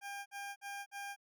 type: tone bursts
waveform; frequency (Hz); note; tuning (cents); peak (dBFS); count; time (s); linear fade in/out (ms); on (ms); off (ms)
20% pulse; 802; G5; +39; -37; 4; 0.01-1.163; 50; 250; 51
effects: none